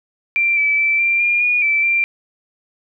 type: tone with pitch steps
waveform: sine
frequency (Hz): 2360 / 2307 / 2327 / 2368 / 2407 / 2444 / 2325 / 2367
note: D7 / D7 / D7 / D7 / D7 / D#7 / D7 / D7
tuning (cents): +8 / -31 / -17 / +14 / +42 / -32 / -18 / +13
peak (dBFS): -13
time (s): 0.36-2.04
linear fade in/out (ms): 0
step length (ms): 210
effects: none